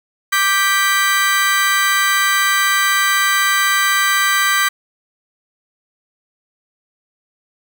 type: chord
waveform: 35% pulse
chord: G major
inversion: second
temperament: just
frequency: 1176 / 1568 / 1960 Hz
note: D6 / G6 / B6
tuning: +2 / 0 / -14 cents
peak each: -16 dBFS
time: 0.32-4.69 s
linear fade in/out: 10 ms
effects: none